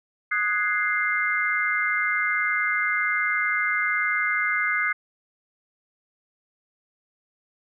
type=chord; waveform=sine; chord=Ab dominant seventh; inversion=second; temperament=equal; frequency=1244.5 / 1480 / 1661.2 / 2093 Hz; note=Eb6 / Gb6 / Ab6 / C7; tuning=0 / 0 / 0 / 0 cents; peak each=-29 / -27 / -29 / -24 dBFS; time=0.31-4.93 s; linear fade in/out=10 ms; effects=none